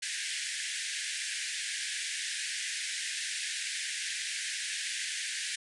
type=band-pass noise; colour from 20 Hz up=pink; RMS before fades=-36 dBFS; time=0.02-5.56 s; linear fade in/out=10 ms; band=1600 to 10000 Hz; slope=96 dB/octave; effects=none